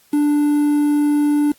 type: tone with quantisation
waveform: triangle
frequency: 293.7 Hz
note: D4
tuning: in tune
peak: -11 dBFS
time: 0.13-1.52 s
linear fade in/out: 5 ms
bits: 6
effects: white hiss -54 dBFS RMS until 1.58 s + AAC 64 kbps